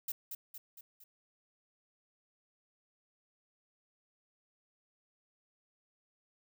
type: noise with echo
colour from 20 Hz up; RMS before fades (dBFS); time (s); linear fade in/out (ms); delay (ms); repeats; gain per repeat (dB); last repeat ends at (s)
violet; -37; 0.08-0.12; 5; 230; 4; -5; 1.04
effects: none